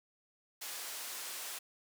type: band-pass noise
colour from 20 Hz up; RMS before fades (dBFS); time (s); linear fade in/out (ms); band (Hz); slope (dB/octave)
white; -43; 0.61-1.59; 10; 480 to 14000; 12
effects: none